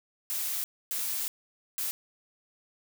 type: noise bursts at uneven times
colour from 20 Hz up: blue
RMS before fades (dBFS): -32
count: 3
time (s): 0.3-0.64 / 0.91-1.28 / 1.78-1.91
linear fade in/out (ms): 0
effects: none